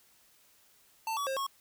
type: tone with pitch steps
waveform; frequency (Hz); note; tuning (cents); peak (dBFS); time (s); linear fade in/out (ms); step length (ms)
square; 892 / 1136 / 534 / 1096; A5 / C#6 / C5 / C#6; +23 / +42 / +35 / -20; -32; 1.07-1.466; 2; 99
effects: white hiss -64 dBFS RMS until 1.6 s